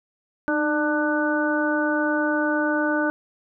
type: harmonic tone with a mistuned harmonic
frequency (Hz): 297.6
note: D4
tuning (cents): +23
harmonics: 1 / 2 / 3 / 4 / 5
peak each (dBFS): -23 / -26 / -30 / -33 / -25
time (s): 0.48-3.1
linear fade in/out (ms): 0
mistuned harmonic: 1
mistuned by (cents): +41
effects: none